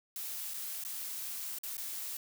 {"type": "noise with dropouts", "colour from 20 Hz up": "blue", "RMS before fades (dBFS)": -40, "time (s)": [0.16, 2.17], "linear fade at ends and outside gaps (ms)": 1, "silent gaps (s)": [[0.537, 0.541], [0.838, 0.849], [1.586, 1.634], [1.769, 1.779]], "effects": []}